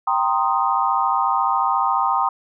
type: chord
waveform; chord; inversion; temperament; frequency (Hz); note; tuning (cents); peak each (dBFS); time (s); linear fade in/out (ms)
sine; C minor seventh; second; equal; 784 / 932.3 / 1046.5 / 1244.5; G5 / Bb5 / C6 / Eb6; 0 / 0 / 0 / 0; -22; 0.07-2.29; 5
effects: none